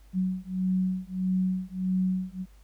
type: beating tone pair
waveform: sine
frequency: 185 / 186.6 Hz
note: F#3 / F#3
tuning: 0 / +15 cents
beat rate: 1.6 Hz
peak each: -28 dBFS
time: 0.13-2.46 s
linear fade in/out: 50 ms
effects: added 50 Hz sine -51 dBFS peak until 2.63 s + pink hiss -64 dBFS RMS until 2.63 s